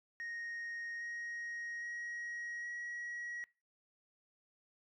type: tone with pitch steps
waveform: sine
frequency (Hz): 1864.7 / 1879.8 / 1895.1 / 1910.5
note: A#6 / A#6 / A#6 / A#6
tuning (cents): 0 / +14 / +28 / +42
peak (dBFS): -38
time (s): 0.2-3.44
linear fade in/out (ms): 0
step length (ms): 810
effects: noise-tail reverb RT60 0.3 s tail -24 dB re dry + tanh soft clip ceiling -39 dBFS